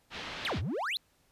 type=low-pass noise; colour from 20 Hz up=white; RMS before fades=-41 dBFS; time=0.1-0.62 s; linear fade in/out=50 ms; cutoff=3900 Hz; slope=24 dB/octave
type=exponential two-way sweep; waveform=triangle; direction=down then up; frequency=4300 to 72.8 to 4300 Hz; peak=-29 dBFS; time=0.45-0.97 s; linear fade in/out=0 ms; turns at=0.59 s
effects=pink hiss -69 dBFS RMS until 1.31 s + resampled to 32000 Hz